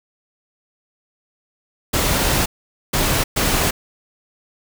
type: noise bursts at uneven times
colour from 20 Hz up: pink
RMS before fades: -18 dBFS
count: 3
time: 1.93-2.46 / 2.93-3.24 / 3.36-3.71 s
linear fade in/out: 10 ms
effects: none